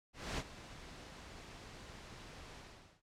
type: noise with ADSR envelope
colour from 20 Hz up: pink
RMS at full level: -38 dBFS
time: 0.13-3.02 s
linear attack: 250 ms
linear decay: 48 ms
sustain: -14 dB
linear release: 460 ms
effects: noise-tail reverb RT60 0.1 s tail -22 dB re dry + low-pass 6000 Hz 12 dB/octave